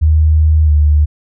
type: tone with pitch glide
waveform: sine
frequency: 77.78 to 74.83 Hz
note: D#2 to D2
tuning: 0 to +33 cents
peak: -6 dBFS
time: 0.01-1.06 s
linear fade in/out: 20 ms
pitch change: -67 cents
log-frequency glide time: 0.65-0.71 s
effects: none